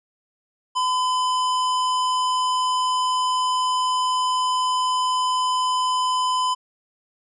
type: tone with hard clipping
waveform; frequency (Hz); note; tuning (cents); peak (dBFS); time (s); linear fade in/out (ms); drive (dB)
sine; 1012; B5; +42; -21; 0.75-6.55; 20; 18
effects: resampled to 22050 Hz